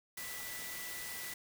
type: tone in noise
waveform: sine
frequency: 1975.5 Hz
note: B6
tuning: in tune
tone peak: -47 dBFS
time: 0.17-1.34 s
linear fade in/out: 5 ms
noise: white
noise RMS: -44 dBFS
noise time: 0.17-1.34 s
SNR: -6 dB
effects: none